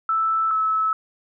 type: tone pair in turn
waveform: sine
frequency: 1318.5 / 1300.3 Hz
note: E6 / E6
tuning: 0 / -24 cents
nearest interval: unison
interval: 24 cents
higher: first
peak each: -18 dBFS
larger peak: neither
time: 0.09-0.51 / 0.51-0.93 s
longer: neither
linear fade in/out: 2 ms
effects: none